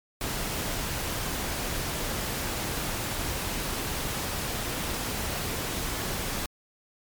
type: noise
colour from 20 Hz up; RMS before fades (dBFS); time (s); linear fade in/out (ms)
pink; -31; 0.21-6.46; 2
effects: MP3 96 kbps